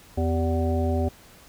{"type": "harmonic tone with a mistuned harmonic", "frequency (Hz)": 83.1, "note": "E2", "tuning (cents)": 15, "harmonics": [1, 3, 5, 7, 9], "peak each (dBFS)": [-23, -28, -30, -31, -33], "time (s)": [0.17, 1.09], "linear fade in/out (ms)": 10, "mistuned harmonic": 5, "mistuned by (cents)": -110, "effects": ["pink hiss -51 dBFS RMS until 1.48 s"]}